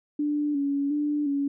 sine tone with vibrato, 288 Hz, D4, 34 cents flat, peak -23 dBFS, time 0.19-1.48 s, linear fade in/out 5 ms, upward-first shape square, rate 1.4 Hz, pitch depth 41 cents each way, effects none

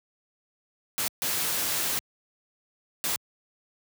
white noise bursts at uneven times, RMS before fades -28 dBFS, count 3, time 0.98-1.08 / 1.22-1.99 / 3.04-3.16 s, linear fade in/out 0 ms, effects high-pass 80 Hz 12 dB/octave

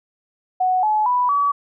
sine tone with pitch steps, 740 / 855 / 987.8 / 1141.2 Hz, F#5 / A5 / B5 / C#6, 0 / -50 / 0 / +50 cents, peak -15 dBFS, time 0.6-1.52 s, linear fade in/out 10 ms, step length 230 ms, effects none

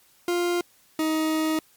40% pulse tone pair in turn, 350 / 314.7 Hz, F4 / D#4, +4 / +20 cents, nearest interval major second, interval 184 cents, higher first, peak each -21 dBFS, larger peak neither, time 0.28-0.61 / 0.99-1.59 s, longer second, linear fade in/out 2 ms, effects white hiss -59 dBFS RMS until 1.76 s + MP3 96 kbps

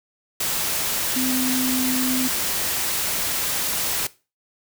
sine tone in noise, 256 Hz, C4, 38 cents flat, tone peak -22 dBFS, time 1.16-2.28 s, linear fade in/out 5 ms, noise white, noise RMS -24 dBFS, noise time 0.4-4.07 s, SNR -1 dB, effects noise-tail reverb RT60 0.3 s tail -19 dB re dry

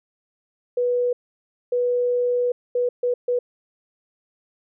sine tone bursts at uneven times, 490 Hz, B4, 14 cents flat, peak -18 dBFS, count 5, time 0.77-1.13 / 1.72-2.52 / 2.75-2.89 / 3.03-3.14 / 3.28-3.39 s, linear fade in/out 5 ms, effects none

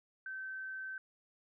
sine tone, 1542 Hz, G6, 29 cents flat, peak -40 dBFS, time 0.26-0.98 s, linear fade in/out 2 ms, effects none

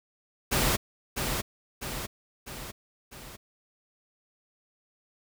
pink noise with echo, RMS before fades -25 dBFS, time 0.51-0.77 s, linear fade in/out 20 ms, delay 650 ms, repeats 4, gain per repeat -5 dB, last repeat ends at 3.37 s, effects none

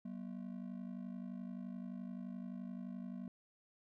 triangle ring-modulated tone, 214.3 Hz, A3, 45 cents flat, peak -38 dBFS, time 0.05-3.28 s, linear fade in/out 2 ms, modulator 25.8 Hz, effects none

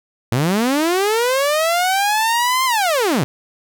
sawtooth linear two-way sweep, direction up then down, 110 to 1058 to 110 Hz, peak -11 dBFS, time 0.32-3.24 s, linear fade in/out 0 ms, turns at 2.65 s, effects none

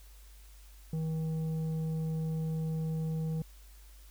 triangle tone with tanh clipping, 159.5 Hz, D#3, 43 cents sharp, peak -32 dBFS, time 0.93-3.42 s, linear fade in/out 2 ms, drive 11 dB, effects added 50 Hz sine -51 dBFS peak until 4.1 s + white hiss -61 dBFS RMS until 4.1 s

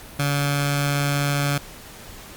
15% pulse tone with notch filter, 142.9 Hz, D3, 47 cents flat, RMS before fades -22 dBFS, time 0.19-1.58 s, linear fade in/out 5 ms, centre 380 Hz, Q 0.63, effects pink hiss -41 dBFS RMS until 2.36 s + Opus 48 kbps

